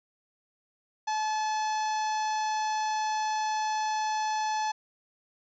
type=harmonic tone with a mistuned harmonic; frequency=862 Hz; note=A5; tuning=36 cents flat; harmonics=1 / 2 / 3 / 4 / 5 / 6 / 7 / 8; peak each=-27 / -39 / -44 / -46 / -43 / -47 / -43 / -54 dBFS; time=1.07-4.72 s; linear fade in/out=10 ms; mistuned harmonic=8; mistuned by=+71 cents; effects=none